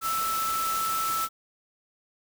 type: tone in noise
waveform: sine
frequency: 1318.5 Hz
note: E6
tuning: in tune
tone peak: -26 dBFS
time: 0.01-1.29 s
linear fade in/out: 50 ms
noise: white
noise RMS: -33 dBFS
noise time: 0.01-1.29 s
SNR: +4 dB
effects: none